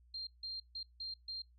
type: tone bursts at uneven times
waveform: sine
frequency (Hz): 4186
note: C8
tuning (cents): 0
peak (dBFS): -40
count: 5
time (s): 0.14-0.27 / 0.43-0.6 / 0.75-0.83 / 1-1.14 / 1.28-1.42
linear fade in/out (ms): 5
effects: noise-tail reverb RT60 0.2 s tail -25 dB re dry + added 60 Hz sine -62 dBFS peak until 1.58 s